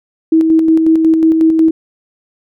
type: tone with tremolo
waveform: sine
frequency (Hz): 321.9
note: E4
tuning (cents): -41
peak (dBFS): -5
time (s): 0.32-1.71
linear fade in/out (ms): 5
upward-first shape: square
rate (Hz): 5.5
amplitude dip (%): 35
effects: none